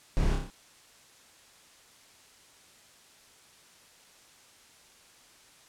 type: noise with echo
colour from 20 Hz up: brown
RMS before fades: -27 dBFS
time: 0.17-0.35 s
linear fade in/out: 0 ms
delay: 30 ms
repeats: 5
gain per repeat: -3 dB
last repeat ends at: 0.5 s
effects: white hiss -57 dBFS RMS until 5.68 s + low-pass 9000 Hz 12 dB/octave